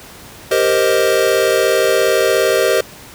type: chord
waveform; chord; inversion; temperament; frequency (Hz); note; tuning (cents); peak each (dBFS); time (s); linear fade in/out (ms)
square; C minor seventh; second; equal; 392 / 466.2 / 523.3 / 622.3; G4 / Bb4 / C5 / Eb5; 0 / 0 / 0 / 0; -18; 0.51-2.81; 5
effects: pink hiss -37 dBFS RMS until 3.14 s + high-pass 60 Hz 12 dB/octave